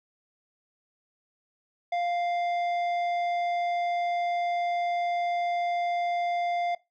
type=tone with tanh clipping; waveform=sine; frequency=698.5 Hz; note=F5; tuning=in tune; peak=-27 dBFS; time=1.92-6.75 s; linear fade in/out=5 ms; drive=10 dB; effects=noise-tail reverb RT60 0.2 s tail -19 dB re dry